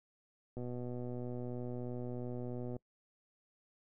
click train, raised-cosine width 2 ms, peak -30 dBFS, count 271, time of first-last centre 0.57-2.765 s, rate 123 Hz, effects noise-tail reverb RT60 0.1 s tail -24 dB re dry

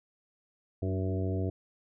harmonic tone with a mistuned harmonic, 94.1 Hz, F#2, 30 cents sharp, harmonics 1 / 2 / 3 / 4 / 5 / 6 / 7, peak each -30 / -38 / -37 / -38 / -41 / -47 / -42 dBFS, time 0.82-1.5 s, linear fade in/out 5 ms, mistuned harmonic 3, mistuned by +29 cents, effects none

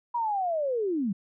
sine linear sweep, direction down, 973 to 178.8 Hz, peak -25 dBFS, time 0.14-1.13 s, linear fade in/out 10 ms, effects none

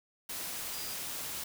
sine tone in noise, 4863 Hz, D#8, 40 cents flat, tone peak -45 dBFS, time 0.73-0.94 s, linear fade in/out 5 ms, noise white, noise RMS -39 dBFS, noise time 0.29-1.44 s, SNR -9 dB, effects none

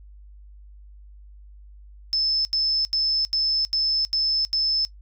sine tone bursts, 5250 Hz, E8, 8 cents flat, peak -19 dBFS, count 7, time 2.13-4.85 s, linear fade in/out 0 ms, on 320 ms, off 80 ms, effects noise-tail reverb RT60 0.1 s tail -18 dB re dry + added 50 Hz sine -43 dBFS peak until 5.01 s

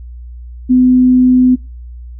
sine tone, 252.9 Hz, B3, 41 cents sharp, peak -5 dBFS, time 0.69-1.56 s, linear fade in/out 20 ms, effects noise-tail reverb RT60 0.3 s tail -22 dB re dry + added 60 Hz sine -27 dBFS peak until 2.19 s

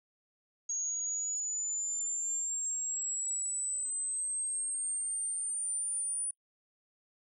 sine exponential sweep, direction up, 6600 to 9470 Hz, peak -32 dBFS, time 0.69-6.31 s, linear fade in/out 5 ms, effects noise-tail reverb RT60 0.1 s tail -23 dB re dry

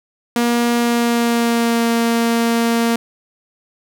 sawtooth tone with pitch glide, 237.6 to 232 Hz, A#3 to A#3, +33 to -8 cents, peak -10 dBFS, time 0.36-2.96 s, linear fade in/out 2 ms, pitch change -41 cents, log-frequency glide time 0.75-1.87 s, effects none

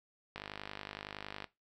click train, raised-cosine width 0.3 ms, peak -25 dBFS, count 56, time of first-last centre 0.36-1.443 s, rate 50.8 Hz, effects noise-tail reverb RT60 0.2 s tail -17 dB re dry

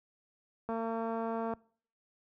click train, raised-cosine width 1 ms, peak -23 dBFS, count 193, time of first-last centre 0.69-1.536 s, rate 227 Hz, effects noise-tail reverb RT60 0.5 s tail -24 dB re dry + high-pass 60 Hz 12 dB/octave

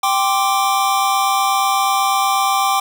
square chord, G suspended fourth, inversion none, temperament equal, 784 / 1046.5 / 1174.7 Hz, G5 / C6 / D6, 0 / 0 / 0 cents, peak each -18 / -22 / -19 dBFS, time 0.03-2.8 s, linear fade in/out 5 ms, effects 7-bit

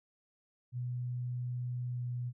sine tone with pitch glide, 123.47 to 122.76 Hz, B2 to B2, 0 to -10 cents, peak -34 dBFS, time 0.72-2.33 s, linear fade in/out 50 ms, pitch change -10 cents, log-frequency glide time 1.9-2 s, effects none

